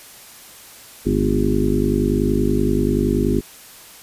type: harmonic tone with a mistuned harmonic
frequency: 50.5 Hz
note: G#1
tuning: 48 cents flat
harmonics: 1 / 2 / 3 / 4 / 5 / 6 / 7 / 8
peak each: -23 / -27 / -25 / -25 / -21 / -26 / -22 / -24 dBFS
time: 1.05-3.41 s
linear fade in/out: 20 ms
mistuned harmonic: 4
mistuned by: +65 cents
effects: white hiss -42 dBFS RMS until 4.02 s + resampled to 32000 Hz